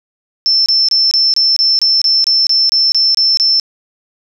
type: tone bursts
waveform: sine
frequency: 5330 Hz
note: E8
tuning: 18 cents sharp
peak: -8 dBFS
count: 14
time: 0.46-3.598 s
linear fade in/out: 0 ms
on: 200 ms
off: 26 ms
effects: none